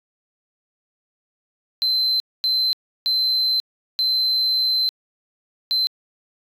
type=tone bursts at uneven times; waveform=sine; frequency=4081 Hz; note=C8; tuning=44 cents flat; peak=-15 dBFS; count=5; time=1.82-2.2 / 2.44-2.73 / 3.06-3.6 / 3.99-4.89 / 5.71-5.87 s; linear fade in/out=0 ms; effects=tanh soft clip ceiling -15 dBFS